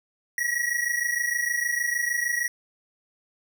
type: tone pair together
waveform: square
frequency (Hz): 1900 / 1926.5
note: A#6 / B6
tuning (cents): +33 / -44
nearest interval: unison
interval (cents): 23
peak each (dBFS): -28 / -27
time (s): 0.38-2.48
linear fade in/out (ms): 2
effects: none